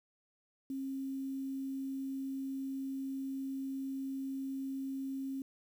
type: tone with quantisation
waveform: sine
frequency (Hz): 269.2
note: C4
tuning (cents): +49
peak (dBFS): -36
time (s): 0.7-5.42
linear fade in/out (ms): 2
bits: 10
effects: none